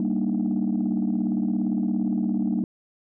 sine chord, Eb major seventh, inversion first, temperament equal, 196 / 233.1 / 293.7 / 311.1 Hz, G3 / Bb3 / D4 / Eb4, 0 / 0 / 0 / 0 cents, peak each -24 / -24 / -29 / -30 dBFS, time 0-2.64 s, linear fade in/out 2 ms, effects tanh soft clip ceiling -16 dBFS

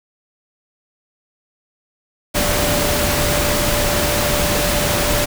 sine tone in noise, 587 Hz, D5, 1 cent flat, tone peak -22 dBFS, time 2.34-5.26 s, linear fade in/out 20 ms, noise pink, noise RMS -18 dBFS, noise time 2.34-5.26 s, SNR -7 dB, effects none

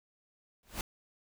pink noise with exponential growth, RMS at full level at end -32 dBFS, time 0.63-0.81 s, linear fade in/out 2 ms, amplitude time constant 37 ms, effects none

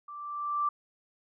sine tone with level ramp, 1173 Hz, D6, 2 cents flat, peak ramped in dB -41 to -24 dBFS, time 0.08-0.69 s, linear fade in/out 5 ms, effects none

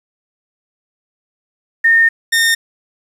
sine / sawtooth tone pair in turn, 1828 / 1828 Hz, A#6 / A#6, -34 / -34 cents, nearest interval unison, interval 0 cents, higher neither, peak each -7 dBFS, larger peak neither, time 1.84-2.09 / 2.32-2.55 s, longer first, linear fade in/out 10 ms, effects resampled to 32000 Hz + 7-bit

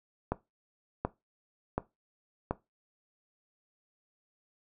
click train, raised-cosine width 1 ms, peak -15 dBFS, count 4, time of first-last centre 0.32-2.51 s, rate 1.37 Hz, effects noise-tail reverb RT60 0.2 s tail -17 dB re dry

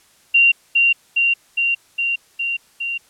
sine tone with echo, 2765 Hz, F7, 18 cents flat, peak -9 dBFS, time 0.34-0.52 s, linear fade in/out 10 ms, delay 410 ms, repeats 6, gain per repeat -2 dB, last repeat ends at 2.98 s, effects white hiss -54 dBFS RMS until 3.09 s + low-pass 11000 Hz 12 dB/octave

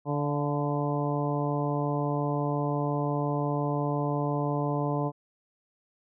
harmonic tone with a mistuned harmonic, 145.7 Hz, D3, 13 cents flat, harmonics 1 / 2 / 3 / 4 / 5 / 6 / 7, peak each -29 / -32 / -34 / -35 / -36 / -37 / -37 dBFS, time 0.05-5.12 s, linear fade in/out 50 ms, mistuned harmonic 5, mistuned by -41 cents, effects none

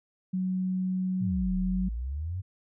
sine tone, 185.6 Hz, F#3, 6 cents sharp, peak -26 dBFS, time 0.33-1.89 s, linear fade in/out 10 ms
sine exponential two-way sweep, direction down then up, 130.81 to 36.71 to 97.3 Hz, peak -30 dBFS, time 1.2-2.42 s, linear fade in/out 20 ms, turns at 1.55 s
effects none

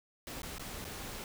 pink noise with dropouts, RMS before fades -43 dBFS, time 0.27-1.24 s, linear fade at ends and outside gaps 1 ms, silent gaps 0.419-0.431 / 0.583-0.595 / 0.844-0.85 s, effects none

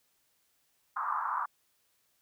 pink band-pass noise, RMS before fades -33 dBFS, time 0.96-1.46 s, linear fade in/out 5 ms, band 950 to 1300 Hz, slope 48 dB/octave, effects white hiss -73 dBFS RMS until 2.21 s

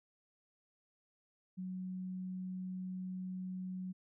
sine tone, 185 Hz, F#3, in tune, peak -39 dBFS, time 1.57-3.93 s, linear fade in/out 20 ms, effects none

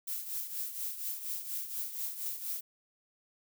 violet noise with tremolo, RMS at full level -35 dBFS, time 0.07-2.61 s, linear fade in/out 10 ms, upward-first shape triangle, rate 4.2 Hz, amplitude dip 70%, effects none

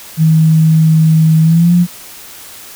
sine tone with pitch glide, 159.1 to 175.52 Hz, D#3 to F3, +39 to +9 cents, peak -5 dBFS, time 0.17-1.87 s, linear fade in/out 50 ms, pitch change +170 cents, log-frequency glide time 1.42-1.74 s, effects white hiss -33 dBFS RMS until 2.75 s

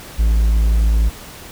triangle tone, 55 Hz, A1, in tune, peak -9 dBFS, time 0.18-1.1 s, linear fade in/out 20 ms, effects pink hiss -36 dBFS RMS until 1.51 s

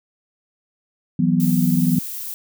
sine chord, E suspended second, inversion none, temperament equal, 164.81 / 185 / 246.9 Hz, E3 / F#3 / B3, 0 / 0 / 0 cents, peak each -19 dBFS, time 1.19-1.99 s, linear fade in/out 5 ms
violet noise, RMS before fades -30 dBFS, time 1.4-2.34 s, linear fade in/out 0 ms
effects none

